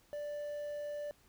triangle tone with quantisation, 587.3 Hz, D5, in tune, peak -36 dBFS, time 0.13-1.11 s, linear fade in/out 0 ms, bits 10, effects pink hiss -67 dBFS RMS until 1.28 s

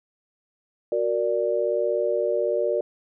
sine chord, Gb augmented, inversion none, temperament equal, 370 / 466.2 / 587.3 Hz, Gb4 / Bb4 / D5, 0 / 0 / 0 cents, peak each -27 / -25 / -24 dBFS, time 0.92-2.81 s, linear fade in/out 2 ms, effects none

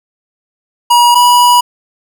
square tone pair in turn, 960 / 974 Hz, B5 / B5, -49 / -24 cents, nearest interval unison, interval 25 cents, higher second, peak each -5 dBFS, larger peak neither, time 0.9-1.15 / 1.15-1.61 s, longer second, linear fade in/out 10 ms, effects none

